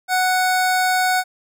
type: tone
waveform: 25% pulse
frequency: 740 Hz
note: F#5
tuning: in tune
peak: -12 dBFS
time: 0.08-1.24 s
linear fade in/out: 50 ms
effects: none